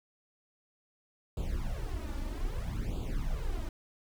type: noise with flanger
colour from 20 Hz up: brown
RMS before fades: -34 dBFS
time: 1.37-3.69 s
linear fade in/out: 2 ms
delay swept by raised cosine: 0.26 to 3.46 ms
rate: 0.62 Hz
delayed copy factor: +1
effects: none